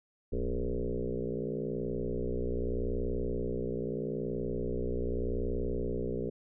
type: tone with frequency modulation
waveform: sine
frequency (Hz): 212.6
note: G#3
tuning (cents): +41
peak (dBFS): -30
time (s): 0.32-6.3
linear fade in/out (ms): 10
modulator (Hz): 60.8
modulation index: 4.6
effects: none